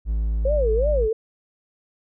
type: tone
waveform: triangle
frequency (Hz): 54.4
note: A1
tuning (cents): -19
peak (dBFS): -18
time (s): 0.05-1.09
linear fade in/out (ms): 50
type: tone with vibrato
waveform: sine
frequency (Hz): 511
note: C5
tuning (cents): -41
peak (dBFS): -19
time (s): 0.45-1.13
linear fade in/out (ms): 5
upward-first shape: sine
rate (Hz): 2.8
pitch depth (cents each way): 290
effects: none